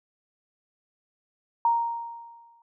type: tone with exponential decay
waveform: sine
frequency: 932.3 Hz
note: A#5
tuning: in tune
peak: -17 dBFS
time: 1.65-2.62 s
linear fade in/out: 2 ms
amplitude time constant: 210 ms
effects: none